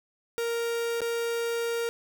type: tone with dropouts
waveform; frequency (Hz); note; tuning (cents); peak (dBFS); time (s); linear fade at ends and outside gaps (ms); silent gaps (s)
45% pulse; 466.2; A#4; 0; -27; 0.38-1.89; 0; 1.006-1.017
effects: 11-bit